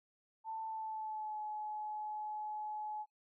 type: tone with pitch glide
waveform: sine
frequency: 887 to 850.4 Hz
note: A5 to G#5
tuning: +14 to +41 cents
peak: -39 dBFS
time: 0.44-3.06 s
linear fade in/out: 50 ms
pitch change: -73 cents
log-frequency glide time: 0.64-1.41 s
effects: noise-tail reverb RT60 0.1 s tail -23 dB re dry